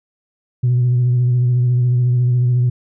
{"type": "tone with vibrato", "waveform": "sine", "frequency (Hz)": 123.47, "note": "B2", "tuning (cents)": 0, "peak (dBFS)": -10, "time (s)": [0.63, 2.7], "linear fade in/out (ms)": 10, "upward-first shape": "sine", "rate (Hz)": 14, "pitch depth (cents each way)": 29, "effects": ["tanh soft clip ceiling -9 dBFS"]}